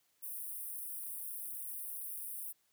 white high-pass noise, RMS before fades -43 dBFS, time 0.22-2.53 s, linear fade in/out 20 ms, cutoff 9000 Hz, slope 96 dB/octave, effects white hiss -75 dBFS RMS until 2.72 s + high-pass 80 Hz 12 dB/octave

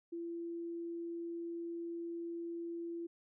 sine tone, 338.6 Hz, E4, 46 cents sharp, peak -39 dBFS, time 0.12-3.07 s, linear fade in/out 10 ms, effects none

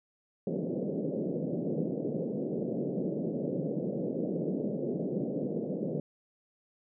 pink band-pass noise, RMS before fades -33 dBFS, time 0.47-6 s, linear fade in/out 2 ms, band 150 to 560 Hz, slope 48 dB/octave, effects none

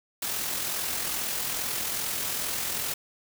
white noise with amplitude modulation, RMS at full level -29 dBFS, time 0.22-2.94 s, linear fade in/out 5 ms, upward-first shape sine, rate 42.4 Hz, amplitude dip 35%, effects none

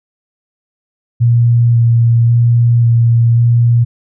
sine tone with vibrato, 117.7 Hz, A#2, 17 cents sharp, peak -6 dBFS, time 1.2-3.85 s, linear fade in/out 20 ms, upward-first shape square, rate 0.92 Hz, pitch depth 12 cents each way, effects none

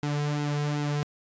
sawtooth tone with flanger, 146.83 Hz, D3, in tune, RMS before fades -28 dBFS, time 0.03-1.03 s, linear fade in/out 0 ms, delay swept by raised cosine 1.7 to 3.4 ms, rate 2.6 Hz, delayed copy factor -0.6, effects resampled to 16000 Hz

